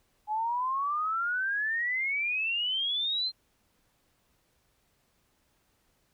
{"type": "exponential sweep", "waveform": "sine", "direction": "up", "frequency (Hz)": [836, 4186], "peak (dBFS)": -27, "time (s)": [0.27, 3.32], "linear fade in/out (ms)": 50, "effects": ["pink hiss -71 dBFS RMS until 6.13 s"]}